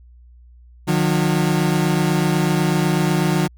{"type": "tone pair together", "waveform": "30% pulse", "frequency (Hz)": [151.93, 180], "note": ["D#3", "F#3"], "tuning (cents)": [-41, -47], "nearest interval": "minor third", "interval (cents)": 294, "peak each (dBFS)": -16, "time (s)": [0.87, 3.48], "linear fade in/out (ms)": 20, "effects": ["added 60 Hz sine -43 dBFS peak until 3.57 s"]}